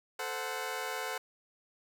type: chord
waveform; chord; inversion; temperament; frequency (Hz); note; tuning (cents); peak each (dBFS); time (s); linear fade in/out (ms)
15% pulse; F# diminished; first; equal with one note detuned; 440 / 518.7 / 740; A4 / C5 / F#5; 0 / -15 / 0; -33; 0.19-1.18; 5
effects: none